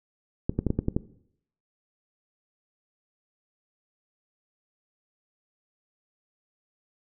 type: clicks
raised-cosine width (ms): 3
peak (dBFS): -11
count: 7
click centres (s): 0.495 / 0.59 / 0.667 / 0.704 / 0.79 / 0.884 / 0.965
effects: noise-tail reverb RT60 0.7 s tail -18 dB re dry